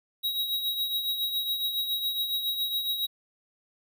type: tone with tremolo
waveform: square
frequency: 3829 Hz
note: A#7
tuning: 46 cents sharp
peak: -25 dBFS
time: 0.23-3.07 s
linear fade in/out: 20 ms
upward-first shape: triangle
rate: 7.2 Hz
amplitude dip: 60%
effects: none